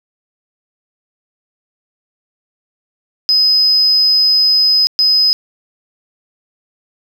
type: tone bursts at uneven times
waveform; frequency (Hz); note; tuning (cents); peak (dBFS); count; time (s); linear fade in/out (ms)
triangle; 5040; D#8; +21; -5; 2; 3.29-4.87 / 4.99-5.33; 0
effects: tanh soft clip ceiling -6 dBFS + 7-bit